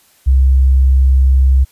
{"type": "tone", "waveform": "sine", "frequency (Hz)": 66, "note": "C2", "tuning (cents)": 16, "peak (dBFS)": -6, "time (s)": [0.26, 1.65], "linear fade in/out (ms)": 20, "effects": ["white hiss -51 dBFS RMS until 1.71 s", "resampled to 32000 Hz"]}